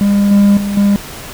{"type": "tone with level steps", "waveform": "triangle", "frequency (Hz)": 201.7, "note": "G3", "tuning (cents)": 50, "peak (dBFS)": [-6, -3, -13, -5], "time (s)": [0.01, 0.96], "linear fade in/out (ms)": 0, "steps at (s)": [0.31, 0.57, 0.77], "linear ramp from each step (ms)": 2, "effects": ["pink hiss -29 dBFS RMS until 1.33 s"]}